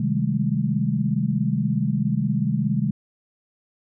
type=chord; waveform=sine; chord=Ab major seventh; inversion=first; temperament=equal with one note detuned; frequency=130.81 / 155.56 / 196 / 212.9 Hz; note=C3 / Eb3 / G3 / Ab3; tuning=0 / 0 / 0 / +43 cents; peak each=-25 dBFS; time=0-2.91 s; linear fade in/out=5 ms; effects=none